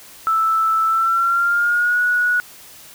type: tone with pitch glide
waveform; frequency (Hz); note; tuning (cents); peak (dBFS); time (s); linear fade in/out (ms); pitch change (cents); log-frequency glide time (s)
sine; 1318.5 to 1463; E6 to F#6; 0 to -20; -14; 0.27-2.4; 0; +180; 0.86-2.01
effects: white hiss -42 dBFS RMS until 2.94 s